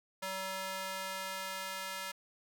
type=tone with high-pass filter sweep; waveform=square; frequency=190.2 Hz; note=F#3; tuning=48 cents sharp; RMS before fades=-40 dBFS; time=0.22-2.12 s; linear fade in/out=10 ms; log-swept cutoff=710 to 1200 Hz; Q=0.78; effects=none